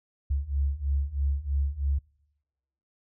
sine beating tone pair, 68.2 / 71.3 Hz, C#2 / C#2, -28 / +49 cents, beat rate 3.1 Hz, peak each -29 / -27 dBFS, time 0.3-1.99 s, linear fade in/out 10 ms, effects noise-tail reverb RT60 1.0 s tail -26 dB re dry

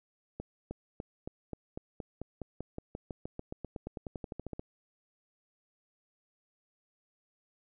accelerating click train, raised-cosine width 2 ms, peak -25 dBFS, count 28, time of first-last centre 0.4-4.595 s, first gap 310 ms, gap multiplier 0.94, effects none

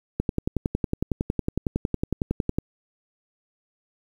click train, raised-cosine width 3 ms, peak -10 dBFS, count 27, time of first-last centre 0.2-2.585 s, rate 10.9 Hz, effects 8-bit

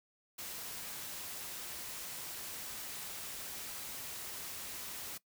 white noise, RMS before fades -44 dBFS, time 0.38-5.18 s, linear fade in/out 10 ms, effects noise-tail reverb RT60 0.1 s tail -19 dB re dry

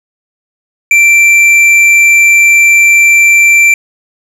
triangle tone with tanh clipping, 2349 Hz, D7, in tune, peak -4 dBFS, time 0.91-3.74 s, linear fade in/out 2 ms, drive 12 dB, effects none

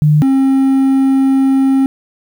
sine / triangle tone pair in turn, 150.6 / 268.3 Hz, D3 / C4, +44 / +44 cents, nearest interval minor seventh, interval 1000 cents, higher second, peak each -6 dBFS, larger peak neither, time 0.02-0.22 / 0.22-1.86 s, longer second, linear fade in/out 0 ms, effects 7-bit

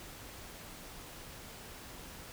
silence, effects pink hiss -49 dBFS RMS until 2.32 s

